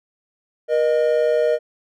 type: tone pair together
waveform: triangle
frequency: 475.7 / 614.5 Hz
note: A#4 / D#5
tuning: +35 / -22 cents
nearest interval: major third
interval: 443 cents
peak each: -16 dBFS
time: 0.68-1.59 s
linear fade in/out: 50 ms
effects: none